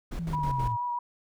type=noise with tremolo; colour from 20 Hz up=brown; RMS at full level=-33 dBFS; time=0.11-0.73 s; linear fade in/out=10 ms; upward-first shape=square; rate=6.2 Hz; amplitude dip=80%
type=linear sweep; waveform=sine; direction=down; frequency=172.6 to 110 Hz; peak=-30 dBFS; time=0.18-0.77 s; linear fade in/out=20 ms
type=click train; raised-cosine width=3 ms; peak=-31 dBFS; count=5; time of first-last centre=0.19-0.586 s; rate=10.1 Hz
type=tone with vibrato; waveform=sine; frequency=969 Hz; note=B5; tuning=33 cents flat; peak=-28 dBFS; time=0.33-0.99 s; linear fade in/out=5 ms; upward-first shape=sine; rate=6.3 Hz; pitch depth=19 cents each way
effects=none